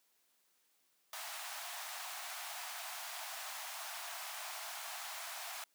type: high-pass noise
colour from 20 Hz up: pink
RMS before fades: -45 dBFS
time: 1.13-5.64 s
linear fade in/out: 2 ms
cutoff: 640 Hz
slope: 96 dB/octave
effects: white hiss -75 dBFS RMS until 5.74 s + high-pass 200 Hz 12 dB/octave